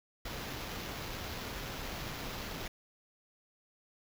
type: noise with sample-and-hold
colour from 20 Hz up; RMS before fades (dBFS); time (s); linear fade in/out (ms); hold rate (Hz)
pink; -41; 0.25-2.68; 5; 8820
effects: none